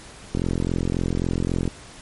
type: click train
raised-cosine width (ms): 3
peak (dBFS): -10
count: 59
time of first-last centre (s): 0.35-1.677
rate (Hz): 43.7
effects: pink hiss -43 dBFS RMS until 2.01 s + MP3 48 kbps